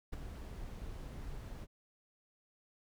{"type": "noise with ADSR envelope", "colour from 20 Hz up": "brown", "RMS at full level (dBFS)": -37, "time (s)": [0.12, 1.67], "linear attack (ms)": 16, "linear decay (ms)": 9, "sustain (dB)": -8, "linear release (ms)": 42, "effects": []}